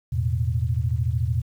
sine chord, E suspended fourth, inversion none, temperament equal, 82.41 / 110 / 123.47 Hz, E2 / A2 / B2, 0 / 0 / 0 cents, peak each -25 dBFS, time 0.12-1.42 s, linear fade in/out 10 ms, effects 9-bit

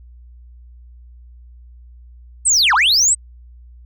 sine linear two-way sweep, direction down then up, 8650 to 779 to 8310 Hz, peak -8 dBFS, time 2.45-3.15 s, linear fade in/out 20 ms, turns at 2.74 s, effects tanh soft clip ceiling -10 dBFS + added 60 Hz sine -39 dBFS peak until 3.85 s

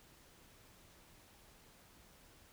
silence, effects pink hiss -63 dBFS RMS until 2.52 s

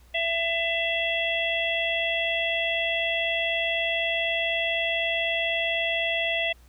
harmonic tone, 668 Hz, E5, 23 cents sharp, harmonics 1 / 3 / 4 / 5, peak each -29 / -29 / -28 / -30 dBFS, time 0.14-6.53 s, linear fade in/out 10 ms, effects added 60 Hz sine -51 dBFS peak until 6.68 s + pink hiss -60 dBFS RMS until 6.68 s

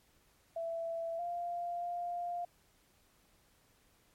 sine tone with pitch steps, 665 / 696 / 700 Hz, E5 / F5 / F5, +15 / -6 / +4 cents, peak -35 dBFS, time 0.56-2.45 s, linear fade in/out 5 ms, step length 630 ms, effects pink hiss -69 dBFS RMS until 4.14 s + MP3 64 kbps

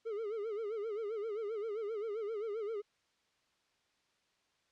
triangle tone with vibrato, 430.3 Hz, A4, 39 cents flat, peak -34 dBFS, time 0.05-2.82 s, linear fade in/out 20 ms, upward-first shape sine, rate 7.6 Hz, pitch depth 120 cents each way, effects white hiss -75 dBFS RMS until 4.71 s + low-pass 5000 Hz 12 dB/octave

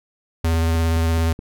square tone with vibrato, 82.1 Hz, E2, 6 cents flat, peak -17 dBFS, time 0.44-1.33 s, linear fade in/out 5 ms, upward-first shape square, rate 17 Hz, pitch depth 13 cents each way
click train, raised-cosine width 3 ms, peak -21 dBFS, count 5, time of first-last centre 0.54-1.391 s, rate 4.7 Hz
effects none

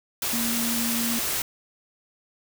sine tone in noise, 233.1 Hz, A#3, in tune, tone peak -27 dBFS, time 0.33-1.19 s, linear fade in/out 2 ms, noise white, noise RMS -27 dBFS, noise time 0.22-1.42 s, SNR -3 dB, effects none

